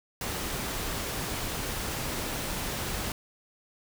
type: noise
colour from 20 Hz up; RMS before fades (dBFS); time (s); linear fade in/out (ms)
pink; -33; 0.21-3.12; 2
effects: none